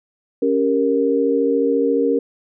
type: chord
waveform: sine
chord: G diminished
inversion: second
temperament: equal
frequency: 277.2 / 392 / 466.2 Hz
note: Db4 / G4 / Bb4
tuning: 0 / 0 / 0 cents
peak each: -19 / -22 / -17 dBFS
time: 0.42-2.19 s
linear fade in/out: 5 ms
effects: none